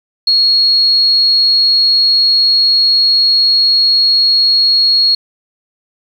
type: tone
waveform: sine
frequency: 4309 Hz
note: C#8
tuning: 50 cents flat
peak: -7 dBFS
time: 0.27-5.15 s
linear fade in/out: 5 ms
effects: 7-bit